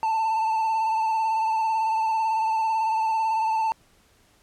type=tone with vibrato; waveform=triangle; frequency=886 Hz; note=A5; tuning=12 cents sharp; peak=-19 dBFS; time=0.03-3.72 s; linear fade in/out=0 ms; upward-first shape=triangle; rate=18 Hz; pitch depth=41 cents each way; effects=pink hiss -60 dBFS RMS until 4.42 s + low-pass 12000 Hz 12 dB/octave